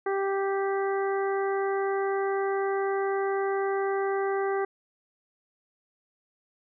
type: harmonic tone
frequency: 392 Hz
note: G4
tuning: in tune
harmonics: 1 / 2 / 3 / 4 / 5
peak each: -26 / -32 / -36 / -38 / -40 dBFS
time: 0.06-4.65 s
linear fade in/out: 5 ms
effects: none